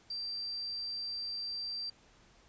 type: tone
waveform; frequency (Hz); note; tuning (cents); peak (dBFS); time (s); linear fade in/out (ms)
sine; 4699; D8; 0; -36; 0.1-1.9; 5
effects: pink hiss -63 dBFS RMS until 2.48 s + resampled to 16000 Hz